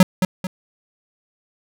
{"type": "tone with echo", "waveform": "square", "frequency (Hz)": 185, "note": "F#3", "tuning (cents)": 0, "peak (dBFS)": -7, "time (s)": [0, 0.03], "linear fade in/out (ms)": 2, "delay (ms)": 220, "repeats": 2, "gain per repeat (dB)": -8, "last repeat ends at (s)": 0.47, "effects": []}